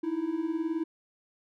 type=beating tone pair; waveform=triangle; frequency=311.1 / 330.1 Hz; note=D#4 / E4; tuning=0 / +2 cents; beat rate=19 Hz; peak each=-31 / -28 dBFS; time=0.03-0.84 s; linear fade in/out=10 ms; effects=none